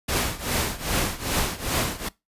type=noise with tremolo; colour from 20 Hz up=pink; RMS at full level=-22 dBFS; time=0.08-2.09 s; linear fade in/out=10 ms; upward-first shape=triangle; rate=2.5 Hz; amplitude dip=90%; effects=noise-tail reverb RT60 0.2 s tail -21 dB re dry + resampled to 32000 Hz